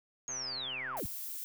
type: linear sweep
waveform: sine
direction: down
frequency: 6640 to 36.71 Hz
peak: -36 dBFS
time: 0.28-1.06 s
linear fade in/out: 0 ms
type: click train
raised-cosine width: 0.5 ms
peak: -33 dBFS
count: 93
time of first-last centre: 0.29-0.998 s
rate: 130 Hz
type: noise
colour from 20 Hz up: violet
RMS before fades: -41 dBFS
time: 0.97-1.44 s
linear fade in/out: 0 ms
effects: none